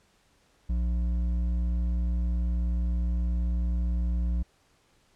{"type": "tone with hard clipping", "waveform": "sine", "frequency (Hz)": 59.4, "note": "A#1", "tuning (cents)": 33, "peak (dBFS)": -26, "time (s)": [0.69, 4.43], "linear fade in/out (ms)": 10, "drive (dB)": 7, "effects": ["pink hiss -65 dBFS RMS until 5.15 s", "low-pass 9000 Hz 12 dB/octave"]}